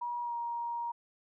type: tone with pitch glide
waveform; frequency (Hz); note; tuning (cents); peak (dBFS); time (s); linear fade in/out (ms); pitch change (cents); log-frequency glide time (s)
sine; 959 to 942.5; A#5 to A#5; +49 to +19; -33; 0.01-0.92; 10; -30; 0.22-0.35
effects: none